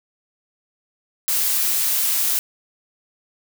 blue noise, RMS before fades -20 dBFS, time 1.28-2.39 s, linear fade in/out 0 ms, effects none

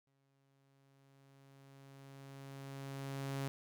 sawtooth tone with exponential growth, 137 Hz, C#3, 20 cents flat, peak -33 dBFS, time 0.07-3.48 s, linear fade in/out 0 ms, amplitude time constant 740 ms, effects none

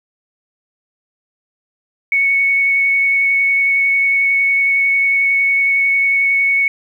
sine tone with vibrato, 2217 Hz, C#7, in tune, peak -11 dBFS, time 2.12-6.68 s, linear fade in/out 2 ms, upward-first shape sine, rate 11 Hz, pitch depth 9 cents each way, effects 8-bit

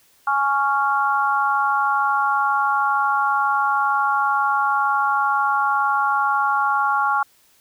harmonic tone, 277.9 Hz, C#4, 4 cents sharp, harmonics 3 / 4 / 5, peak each -21 / -21 / -21 dBFS, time 0.27-7.23 s, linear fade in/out 5 ms, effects white hiss -57 dBFS RMS until 7.6 s

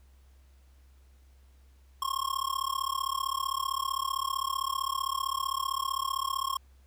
square tone with amplitude modulation, 1079 Hz, C#6, 47 cents flat, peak -26 dBFS, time 2.02-6.57 s, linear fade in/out 2 ms, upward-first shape sine, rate 35.5 Hz, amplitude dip 100%, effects added 66 Hz sine -55 dBFS peak until 6.86 s + pink hiss -69 dBFS RMS until 6.86 s

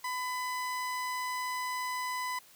30% pulse tone, 1003 Hz, B5, 26 cents sharp, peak -30 dBFS, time 0.04-2.39 s, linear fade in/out 5 ms, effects white hiss -58 dBFS RMS until 2.55 s

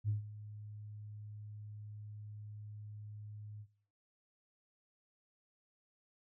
sine tone with ADSR envelope, 105.2 Hz, G#2, 23 cents sharp, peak -29 dBFS, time 0.04-3.67 s, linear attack 47 ms, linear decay 130 ms, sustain -17 dB, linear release 62 ms, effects noise-tail reverb RT60 0.7 s tail -23 dB re dry + tanh soft clip ceiling -26 dBFS

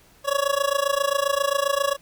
25% pulse tone with amplitude modulation, 560 Hz, C#5, 18 cents sharp, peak -13 dBFS, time 0.24-1.97 s, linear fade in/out 50 ms, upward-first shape sine, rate 27.5 Hz, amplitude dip 90%, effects pink hiss -55 dBFS RMS until 2.01 s

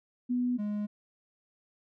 sine / triangle tone pair in turn, 246.9 / 208 Hz, B3 / G#3, 0 / +3 cents, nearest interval minor third, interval 297 cents, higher first, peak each -26 / -28 dBFS, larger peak first, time 0.29-0.58 / 0.58-0.87 s, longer neither, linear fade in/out 20 ms, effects none

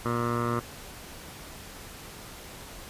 15% pulse tone with low-pass filter, 118.8 Hz, A#2, 33 cents sharp, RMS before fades -28 dBFS, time 0.05-0.6 s, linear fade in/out 10 ms, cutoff 1300 Hz, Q 3.3, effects pink hiss -44 dBFS RMS until 2.89 s + resampled to 32000 Hz

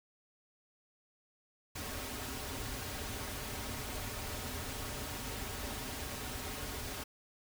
pink noise with comb filter, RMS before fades -41 dBFS, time 1.75-7.04 s, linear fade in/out 10 ms, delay 5.9 ms, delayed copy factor -0.6, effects none

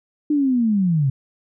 sine linear sweep, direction down, 303.7 to 128.6 Hz, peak -15 dBFS, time 0.3-1.1 s, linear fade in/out 5 ms, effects none

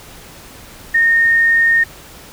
sine tone, 1839 Hz, A#6, 24 cents flat, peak -9 dBFS, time 0.94-1.84 s, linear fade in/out 10 ms, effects pink hiss -38 dBFS RMS until 2.32 s

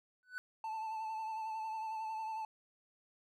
triangle tone with exponential growth, 1495 Hz, F#6, 17 cents sharp, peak -34 dBFS, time 0.23-0.38 s, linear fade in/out 0 ms, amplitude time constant 31 ms
triangle tone with vibrato, 880 Hz, A5, in tune, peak -36 dBFS, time 0.64-2.45 s, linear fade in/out 2 ms, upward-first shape sine, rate 11 Hz, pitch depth 28 cents each way
effects none

